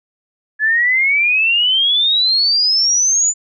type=exponential sweep; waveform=sine; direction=up; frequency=1703 to 7090 Hz; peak=-11 dBFS; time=0.59-3.34 s; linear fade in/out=50 ms; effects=none